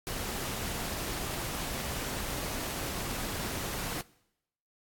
pink noise, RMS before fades -36 dBFS, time 0.07-4.01 s, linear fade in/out 0 ms, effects noise-tail reverb RT60 0.8 s tail -21 dB re dry + AAC 64 kbps

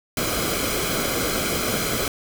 pink noise with comb filter, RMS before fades -24 dBFS, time 0.17-2.08 s, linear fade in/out 2 ms, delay 1.1 ms, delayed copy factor -0.65, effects none

